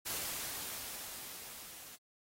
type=noise with level ramp; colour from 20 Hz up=white; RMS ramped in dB=-38 to -52 dBFS; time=0.05-1.97 s; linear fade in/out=20 ms; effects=AAC 48 kbps